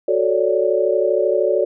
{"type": "chord", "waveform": "sine", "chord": "D major seventh", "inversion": "first", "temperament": "equal", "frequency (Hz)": [370, 440, 554.4, 587.3], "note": ["F#4", "A4", "C#5", "D5"], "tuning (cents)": [0, 0, 0, 0], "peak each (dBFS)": -20, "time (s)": [0.08, 1.65], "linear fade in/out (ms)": 5, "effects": []}